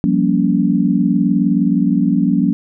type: chord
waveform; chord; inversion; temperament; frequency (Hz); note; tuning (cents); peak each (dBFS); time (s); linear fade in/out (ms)
sine; G half-diminished seventh; third; just; 176.4 / 196 / 235.2 / 282.2; F3 / G3 / Bb3 / Db4; +18 / 0 / +16 / +31; -17; 0.04-2.53; 0
effects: none